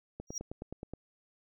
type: click train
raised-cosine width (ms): 2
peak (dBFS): -27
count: 8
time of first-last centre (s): 0.2-0.936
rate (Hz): 9.51
type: tone with exponential growth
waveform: triangle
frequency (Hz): 5710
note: F8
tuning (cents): +37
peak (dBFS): -30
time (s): 0.27-0.38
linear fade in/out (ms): 2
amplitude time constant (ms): 22
effects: none